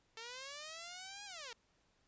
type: linear two-way sweep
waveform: 5% pulse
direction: up then down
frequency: 443.2 to 830.6 to 443.2 Hz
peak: -35 dBFS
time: 0.17-1.53 s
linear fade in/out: 2 ms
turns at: 1.25 s
effects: pink hiss -75 dBFS RMS until 2.07 s + resampled to 16000 Hz